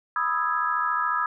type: chord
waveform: sine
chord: E major seventh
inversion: second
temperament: equal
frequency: 987.8 / 1244.5 / 1318.5 / 1661.2 Hz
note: B5 / D#6 / E6 / G#6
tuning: 0 / 0 / 0 / 0 cents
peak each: -29 / -26 / -28 / -29 dBFS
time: 0.16-1.26 s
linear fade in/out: 2 ms
effects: none